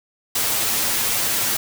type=noise with comb filter; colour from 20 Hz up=white; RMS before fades=-21 dBFS; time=0.35-1.57 s; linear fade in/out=5 ms; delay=8.8 ms; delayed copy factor=+0.7; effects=none